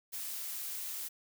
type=noise; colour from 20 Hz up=blue; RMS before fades=-40 dBFS; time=0.12-1.09 s; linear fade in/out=20 ms; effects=none